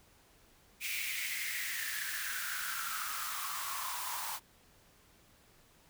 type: noise with high-pass filter sweep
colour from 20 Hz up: white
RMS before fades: -38 dBFS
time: 0.8-4.4 s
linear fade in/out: 50 ms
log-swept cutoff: 2400 to 900 Hz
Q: 7.1
effects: pink hiss -64 dBFS RMS until 5.89 s